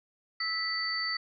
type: tone cluster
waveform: sine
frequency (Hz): 1304 / 1968 / 4554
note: E6 / B6 / C#8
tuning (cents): -19 / -7 / +46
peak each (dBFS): -38 / -33 / -32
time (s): 0.4-1.17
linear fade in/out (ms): 5
effects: none